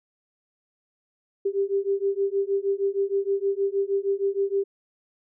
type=beating tone pair; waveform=sine; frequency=392.1 / 398.5 Hz; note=G4 / G4; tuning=0 / +28 cents; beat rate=6.4 Hz; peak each=-25 dBFS; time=1.45-4.64 s; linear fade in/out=10 ms; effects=none